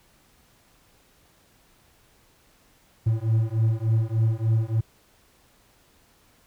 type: beating tone pair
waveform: triangle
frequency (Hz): 110 / 113.4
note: A2 / A#2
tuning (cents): 0 / -47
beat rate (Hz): 3.4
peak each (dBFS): -21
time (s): 3.06-4.81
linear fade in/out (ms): 10
effects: pink hiss -60 dBFS RMS until 6.46 s